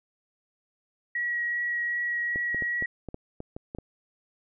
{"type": "tone with vibrato", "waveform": "sine", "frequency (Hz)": 1913, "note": "A#6", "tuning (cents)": 44, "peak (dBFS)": -26, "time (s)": [1.15, 2.86], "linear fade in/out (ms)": 5, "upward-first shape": "triangle", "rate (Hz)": 2.6, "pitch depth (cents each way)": 11}
{"type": "clicks", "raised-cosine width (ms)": 2, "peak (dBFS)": -23, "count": 10, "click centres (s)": [2.359, 2.546, 2.623, 2.824, 3.087, 3.144, 3.404, 3.565, 3.749, 3.786]}
{"effects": []}